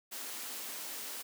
white high-pass noise, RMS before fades -42 dBFS, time 0.11-1.23 s, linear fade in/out 20 ms, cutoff 200 Hz, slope 96 dB/octave, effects none

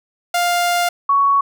sawtooth / sine tone pair in turn, 701 / 1116.8 Hz, F5 / C#6, +6 / +13 cents, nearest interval minor sixth, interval 807 cents, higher second, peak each -11 dBFS, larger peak neither, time 0.34-0.89 / 1.09-1.41 s, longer first, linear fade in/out 5 ms, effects none

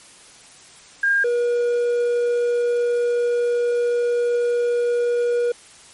sine / triangle tone pair in turn, 1611 / 479.9 Hz, G6 / B4, +47 / -50 cents, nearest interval octave + major sixth, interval 2097 cents, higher first, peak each -15 dBFS, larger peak neither, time 1.03-1.24 / 1.24-5.52 s, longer second, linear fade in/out 5 ms, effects white hiss -46 dBFS RMS until 5.93 s + MP3 48 kbps

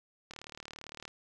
click train, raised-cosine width 0.2 ms, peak -27 dBFS, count 30, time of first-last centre 0.31-1.079 s, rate 37.7 Hz, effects none

